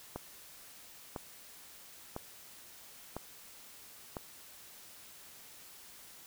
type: click train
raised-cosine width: 1 ms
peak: -24 dBFS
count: 5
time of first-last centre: 0.16-4.168 s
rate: 0.998 Hz
effects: white hiss -54 dBFS RMS until 6.26 s